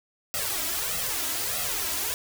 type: noise with flanger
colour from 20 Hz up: white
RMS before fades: -29 dBFS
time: 0.34-2.14 s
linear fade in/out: 0 ms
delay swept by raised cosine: 1.5 to 3.1 ms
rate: 1.6 Hz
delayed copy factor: +0.85
effects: none